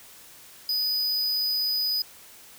square tone, 4978 Hz, D#8, in tune, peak -24 dBFS, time 0.69-2.02 s, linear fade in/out 2 ms, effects white hiss -49 dBFS RMS until 2.58 s

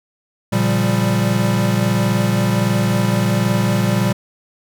square chord, G half-diminished seventh, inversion first, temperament equal with one note detuned, 116.54 / 140.28 / 174.61 / 196 Hz, Bb2 / Db3 / F3 / G3, 0 / +21 / 0 / 0 cents, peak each -19 / -25 / -23 / -19 dBFS, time 0.52-4.13 s, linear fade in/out 10 ms, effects none

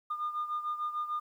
sine beating tone pair, 1212 / 1218.7 Hz, D#6 / D#6, -46 / -36 cents, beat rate 6.7 Hz, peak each -32 / -37 dBFS, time 0.1-1.2 s, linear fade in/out 10 ms, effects tanh soft clip ceiling -27 dBFS + 11-bit

